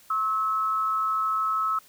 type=tone pair together; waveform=sine; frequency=1084.1 / 1297 Hz; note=C#6 / E6; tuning=-39 / -28 cents; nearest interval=minor third; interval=311 cents; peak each=-32 / -23 dBFS; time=0.1-1.79 s; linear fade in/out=5 ms; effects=white hiss -55 dBFS RMS until 1.88 s